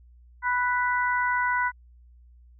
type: harmonic tone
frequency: 493.9 Hz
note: B4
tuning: in tune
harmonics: 2 / 3 / 4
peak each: -25 / -26 / -30 dBFS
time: 0.42-1.72 s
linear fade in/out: 50 ms
effects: added 60 Hz sine -50 dBFS peak until 2.59 s